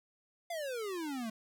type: exponential sweep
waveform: square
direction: down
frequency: 705 to 214.4 Hz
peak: -37 dBFS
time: 0.5-1.3 s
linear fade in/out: 5 ms
effects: none